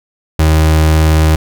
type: tone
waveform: 35% pulse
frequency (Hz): 78.5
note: D#2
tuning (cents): +16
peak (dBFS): -5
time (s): 0.39-1.36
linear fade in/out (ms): 5
effects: none